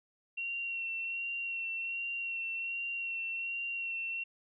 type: tone with vibrato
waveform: sine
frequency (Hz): 2733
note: F7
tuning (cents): -38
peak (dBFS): -34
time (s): 0.37-4.24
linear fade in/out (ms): 10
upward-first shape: sine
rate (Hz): 1.3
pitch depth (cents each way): 21
effects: none